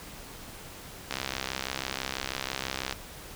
click train, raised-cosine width 0.2 ms, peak -13 dBFS, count 121, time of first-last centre 1.11-2.925 s, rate 66.1 Hz, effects pink hiss -45 dBFS RMS until 3.35 s

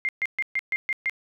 sine tone bursts, 2109 Hz, C7, 13 cents sharp, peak -22 dBFS, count 7, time 0.05-1.096 s, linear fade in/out 0 ms, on 38 ms, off 130 ms, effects none

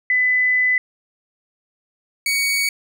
sine / sawtooth tone pair in turn, 2004 / 2243 Hz, B6 / C#7, +25 / +20 cents, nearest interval major second, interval 195 cents, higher second, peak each -14 dBFS, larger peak neither, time 0.1-0.78 / 2.26-2.69 s, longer first, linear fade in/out 2 ms, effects none

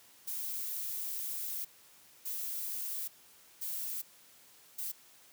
violet noise bursts at uneven times, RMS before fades -38 dBFS, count 4, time 0.27-1.65 / 2.25-3.08 / 3.61-4.02 / 4.78-4.92 s, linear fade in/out 10 ms, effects white hiss -60 dBFS RMS until 5.32 s + high-pass 80 Hz 12 dB/octave

